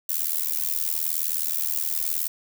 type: noise with amplitude modulation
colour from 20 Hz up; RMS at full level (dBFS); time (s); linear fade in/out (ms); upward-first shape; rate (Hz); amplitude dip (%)
violet; -22; 0.09-2.28; 5; sine; 79.1; 100
effects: none